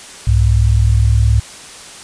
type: tone pair together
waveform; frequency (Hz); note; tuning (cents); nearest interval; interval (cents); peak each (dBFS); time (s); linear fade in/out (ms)
sine; 65.41 / 104.83; C2 / G#2; 0 / +17; minor sixth; 817; -11; 0.27-1.4; 5
effects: white hiss -34 dBFS RMS until 2.03 s + resampled to 22050 Hz